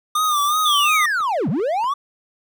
square tone with vibrato, 1204 Hz, D6, 43 cents sharp, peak -17 dBFS, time 0.15-1.06 s, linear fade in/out 5 ms, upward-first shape sine, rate 2.8 Hz, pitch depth 78 cents each way
violet noise, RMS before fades -35 dBFS, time 0.24-0.97 s, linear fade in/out 2 ms
triangle linear two-way sweep, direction down then up, 3560 to 127.1 to 1183 Hz, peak -16 dBFS, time 0.65-1.94 s, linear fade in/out 10 ms, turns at 1.49 s
clicks, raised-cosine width 0.5 ms, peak -25 dBFS, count 3, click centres 1.205 / 1.598 / 1.842 s
effects none

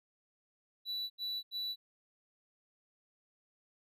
triangle tone bursts, 3951 Hz, B7, in tune, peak -34 dBFS, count 3, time 0.85-1.76 s, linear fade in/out 50 ms, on 250 ms, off 80 ms, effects none

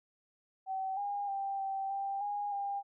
sine tone with pitch steps, 765 / 811 / 787 / 778 / 789 / 820 / 801 Hz, G5 / G#5 / G5 / G5 / G5 / G#5 / G5, -42 / -41 / +7 / -13 / +11 / -22 / +37 cents, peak -33 dBFS, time 0.66-2.83 s, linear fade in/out 50 ms, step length 310 ms, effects none

